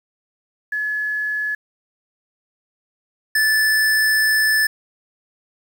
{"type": "tone pair in turn", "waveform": ["sine", "square"], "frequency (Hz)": [1705, 1746.9], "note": ["G#6", "A6"], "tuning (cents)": [45, -13], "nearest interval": "unison", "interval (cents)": 42, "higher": "second", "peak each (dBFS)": [-20, -15], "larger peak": "second", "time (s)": [[0.72, 1.55], [3.35, 4.67]], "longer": "second", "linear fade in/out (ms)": 5, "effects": ["8-bit"]}